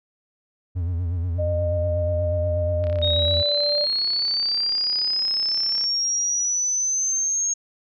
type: tone with vibrato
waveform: triangle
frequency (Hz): 86.8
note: F2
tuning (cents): -10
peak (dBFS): -20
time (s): 0.75-3.43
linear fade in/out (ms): 20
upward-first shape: sine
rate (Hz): 8.3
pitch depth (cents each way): 86
type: tone with pitch glide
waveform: sine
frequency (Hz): 610 to 585.2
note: D#5 to D5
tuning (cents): -34 to -6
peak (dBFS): -23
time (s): 1.38-3.86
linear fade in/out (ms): 20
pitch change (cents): -72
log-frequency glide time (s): 2.83-3.18
type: click train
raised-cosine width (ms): 0.3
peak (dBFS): -24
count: 103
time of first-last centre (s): 2.84-5.84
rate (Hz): 34
type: linear sweep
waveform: sine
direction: up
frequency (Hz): 3721 to 6550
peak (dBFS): -20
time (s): 3.02-7.54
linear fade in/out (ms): 10
effects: none